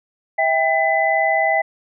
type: tone cluster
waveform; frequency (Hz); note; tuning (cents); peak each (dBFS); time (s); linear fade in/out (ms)
sine; 651 / 793 / 2007; E5 / G5 / B6; -22 / +20 / +27; -19; 0.38-1.62; 10
effects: none